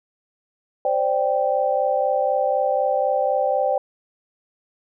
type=chord; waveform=sine; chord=C suspended second; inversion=none; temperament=equal; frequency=523.3 / 587.3 / 784 Hz; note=C5 / D5 / G5; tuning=0 / 0 / 0 cents; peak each=-22 dBFS; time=0.85-3.78 s; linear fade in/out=2 ms; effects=none